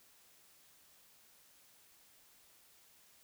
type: silence
effects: white hiss -65 dBFS RMS until 3.23 s